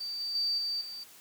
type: tone with level steps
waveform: sine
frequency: 4634 Hz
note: D8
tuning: 24 cents flat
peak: -34 / -32 / -27 / -30 / -39 dBFS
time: 0-1.04 s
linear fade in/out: 10 ms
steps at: 0.2 / 0.35 / 0.58 / 0.81 s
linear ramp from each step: 2 ms
effects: white hiss -54 dBFS RMS until 1.2 s + high-pass 100 Hz 12 dB/octave